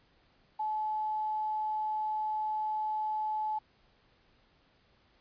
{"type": "tone with quantisation", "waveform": "sine", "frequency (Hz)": 860, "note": "A5", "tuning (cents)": -40, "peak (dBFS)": -30, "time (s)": [0.59, 3.59], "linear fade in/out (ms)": 10, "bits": 10, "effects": ["pink hiss -67 dBFS RMS until 5.2 s", "resampled to 11025 Hz"]}